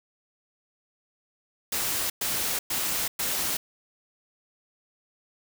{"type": "noise bursts", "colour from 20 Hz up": "white", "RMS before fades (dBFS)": -28, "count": 4, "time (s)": [1.72, 3.57], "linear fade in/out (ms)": 5, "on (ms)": 380, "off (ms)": 110, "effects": []}